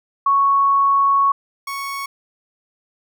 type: tone pair in turn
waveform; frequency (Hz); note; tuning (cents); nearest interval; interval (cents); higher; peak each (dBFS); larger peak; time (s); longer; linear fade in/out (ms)
sine / 30% pulse; 1108.7 / 1108.7; C#6 / C#6; 0 / 0; unison; 0; neither; -12 / -22; first; 0.26-1.32 / 1.67-2.06; first; 5
effects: none